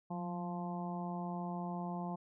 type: harmonic tone with a mistuned harmonic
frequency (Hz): 174.61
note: F3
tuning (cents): 0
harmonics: 1 / 2 / 3 / 4 / 5 / 6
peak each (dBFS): -39 / -48 / -53 / -45 / -46 / -50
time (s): 0.1-2.16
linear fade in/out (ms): 10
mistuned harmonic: 1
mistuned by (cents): +40
effects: none